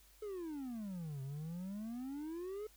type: exponential two-way sweep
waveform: triangle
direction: down then up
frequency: 436.1 to 131.5 to 436.1 Hz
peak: -39 dBFS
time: 0.22-2.67 s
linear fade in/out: 5 ms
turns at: 1.22 s
effects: added 50 Hz sine -65 dBFS peak until 2.76 s + white hiss -66 dBFS RMS until 2.76 s